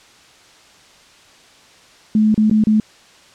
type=tone with dropouts; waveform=sine; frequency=215.2 Hz; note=A3; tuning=38 cents flat; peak=-10 dBFS; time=2.15-2.8 s; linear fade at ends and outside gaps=2 ms; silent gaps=2.344-2.377 / 2.498-2.511 / 2.639-2.67 s; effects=white hiss -47 dBFS RMS until 3.34 s + low-pass 6000 Hz 12 dB/octave